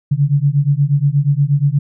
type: beating tone pair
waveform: sine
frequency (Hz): 138.59 / 146.99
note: C#3 / D3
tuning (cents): 0 / +2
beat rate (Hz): 8.4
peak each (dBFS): -14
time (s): 0.11-1.79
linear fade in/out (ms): 10
effects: none